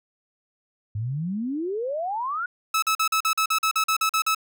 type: exponential sweep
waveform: sine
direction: up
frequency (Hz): 100 to 1482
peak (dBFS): -25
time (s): 0.95-2.46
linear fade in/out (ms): 5
type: tone bursts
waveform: sawtooth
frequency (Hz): 1300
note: E6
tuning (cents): -24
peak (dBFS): -16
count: 13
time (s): 2.74-4.348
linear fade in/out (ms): 5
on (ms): 84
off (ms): 43
effects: none